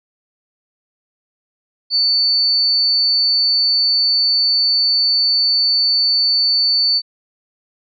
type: tone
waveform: sine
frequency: 4500 Hz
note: C#8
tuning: 25 cents sharp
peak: -12 dBFS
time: 1.9-7.02 s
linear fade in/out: 50 ms
effects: none